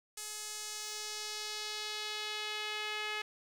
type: tone with band-pass filter sweep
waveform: sawtooth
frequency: 424.5 Hz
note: G#4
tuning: 38 cents sharp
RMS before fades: -40 dBFS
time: 0.17-3.22 s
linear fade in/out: 5 ms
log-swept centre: 8200 to 2500 Hz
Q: 1.5
effects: 10-bit